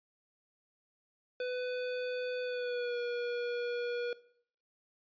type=tone with pitch glide; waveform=square; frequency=499.5 to 481.6 Hz; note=B4 to B4; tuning=+20 to -44 cents; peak=-34 dBFS; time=1.4-4.13 s; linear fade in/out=2 ms; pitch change=-64 cents; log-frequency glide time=2.42-2.98 s; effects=noise-tail reverb RT60 0.6 s tail -19 dB re dry + resampled to 11025 Hz